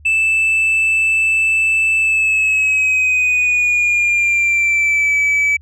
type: tone with pitch glide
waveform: sine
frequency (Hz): 2637 to 2296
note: E7 to D7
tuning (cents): 0 to -40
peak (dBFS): -9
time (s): 0.05-5.57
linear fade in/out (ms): 10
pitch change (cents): -240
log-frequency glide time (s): 1.99-5.16
effects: tanh soft clip ceiling -11 dBFS + added 75 Hz sine -40 dBFS peak until 5.61 s